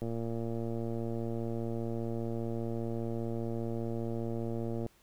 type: click train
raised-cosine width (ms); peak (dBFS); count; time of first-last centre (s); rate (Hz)
2; -24; 558; 0.02-4.863; 115
effects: pink hiss -65 dBFS RMS until 5.02 s